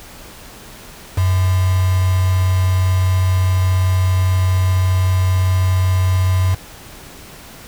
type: tone with quantisation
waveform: sine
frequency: 92.5 Hz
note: F#2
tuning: in tune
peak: -12 dBFS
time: 1.17-6.55 s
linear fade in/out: 10 ms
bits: 4
effects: pink hiss -38 dBFS RMS until 7.67 s